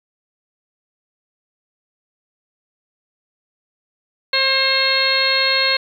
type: harmonic tone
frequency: 534 Hz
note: C5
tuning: 35 cents sharp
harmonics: 1 / 2 / 3 / 4 / 5 / 6 / 7 / 8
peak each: -24 / -26 / -23 / -21 / -24 / -29 / -24 / -18 dBFS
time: 4.33-5.77 s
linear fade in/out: 5 ms
effects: 8-bit